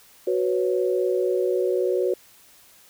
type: chord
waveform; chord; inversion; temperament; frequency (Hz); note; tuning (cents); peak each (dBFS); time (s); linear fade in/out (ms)
sine; F# suspended fourth; none; equal; 370 / 493.9 / 554.4; F#4 / B4 / C#5; 0 / 0 / 0; -22 / -25 / -27; 0.27-2.14; 5
effects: white hiss -53 dBFS RMS until 2.89 s